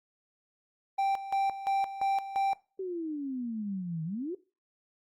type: tone with tremolo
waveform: triangle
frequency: 784 Hz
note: G5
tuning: in tune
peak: -23 dBFS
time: 0.98-2.54 s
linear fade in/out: 10 ms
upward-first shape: square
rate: 2.9 Hz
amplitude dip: 75%
type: exponential two-way sweep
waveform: sine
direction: down then up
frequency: 387.6 to 155.56 to 387.6 Hz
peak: -32 dBFS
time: 2.79-4.35 s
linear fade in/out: 5 ms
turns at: 4.04 s
effects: noise-tail reverb RT60 0.3 s tail -19 dB re dry + Opus 48 kbps